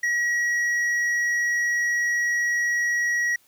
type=tone with hard clipping; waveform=sine; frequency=1912 Hz; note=A#6; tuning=43 cents sharp; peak=-22 dBFS; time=0.03-3.36 s; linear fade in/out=5 ms; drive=5 dB; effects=white hiss -60 dBFS RMS until 3.47 s